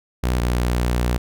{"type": "tone pair in turn", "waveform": "sawtooth", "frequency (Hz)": [61.74, 60.5], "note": ["B1", "B1"], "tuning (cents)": [0, -35], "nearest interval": "unison", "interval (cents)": 35, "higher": "first", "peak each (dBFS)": -14, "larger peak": "neither", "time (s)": [[0.23, 0.41], [0.41, 1.18]], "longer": "second", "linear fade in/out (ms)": 10, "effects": []}